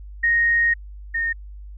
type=tone pair in turn; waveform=sine; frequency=1864.7 / 1839 Hz; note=A#6 / A#6; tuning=0 / -24 cents; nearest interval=unison; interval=24 cents; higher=first; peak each=-15 / -20 dBFS; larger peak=first; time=0.23-0.74 / 1.14-1.33 s; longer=first; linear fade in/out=10 ms; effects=added 50 Hz sine -35 dBFS peak until 1.77 s